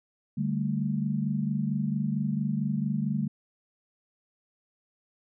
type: chord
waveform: sine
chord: D suspended fourth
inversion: none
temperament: just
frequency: 146.83 / 195.78 / 220.2 Hz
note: D3 / G3 / A3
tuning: 0 / -2 / +2 cents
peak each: -30 dBFS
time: 0.37-3.28 s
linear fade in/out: 10 ms
effects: none